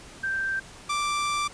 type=tone pair in turn; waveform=sine / sawtooth; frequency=1568 / 1174.7 Hz; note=G6 / D6; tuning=0 / 0 cents; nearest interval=perfect fourth; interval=500 cents; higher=first; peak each=-25 / -21 dBFS; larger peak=second; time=0.23-0.6 / 0.89-1.48 s; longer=second; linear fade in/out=10 ms; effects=pink hiss -46 dBFS RMS until 1.53 s + resampled to 22050 Hz